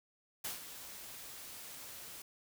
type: noise with ADSR envelope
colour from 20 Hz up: white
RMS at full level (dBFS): -39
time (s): 0.44-2.22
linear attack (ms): 9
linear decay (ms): 140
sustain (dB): -10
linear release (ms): 4
effects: none